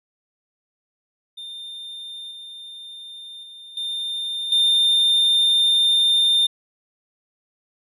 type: tone with level steps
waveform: triangle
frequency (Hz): 3612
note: A7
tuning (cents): +45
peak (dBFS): -31 / -34 / -37 / -23 / -13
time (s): 1.37-6.47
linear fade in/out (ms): 10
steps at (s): 2.31 / 3.43 / 3.77 / 4.52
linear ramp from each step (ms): 2
effects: resampled to 32000 Hz